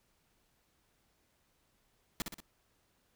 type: noise with echo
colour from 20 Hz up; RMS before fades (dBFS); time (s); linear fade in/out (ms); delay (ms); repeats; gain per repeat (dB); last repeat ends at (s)
pink; -35; 2.2-2.22; 0; 61; 3; -5; 2.403
effects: pink hiss -74 dBFS RMS until 3.15 s